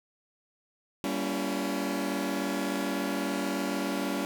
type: chord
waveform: sawtooth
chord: G diminished seventh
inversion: none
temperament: just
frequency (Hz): 196 / 235.2 / 282.2 / 338.7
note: G3 / Bb3 / Db4 / Fb4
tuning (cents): 0 / +16 / +31 / +47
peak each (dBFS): -30 / -33 / -28 / -33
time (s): 1.04-4.25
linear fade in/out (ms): 0
effects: 10-bit